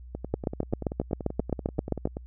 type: two click trains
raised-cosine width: 2 ms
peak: -12 / -20 dBFS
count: 14 / 22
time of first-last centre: 0.34-2.055 / 0.15-2.169 s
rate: 7.58 / 10.4 Hz
effects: added 61 Hz sine -42 dBFS peak until 2.26 s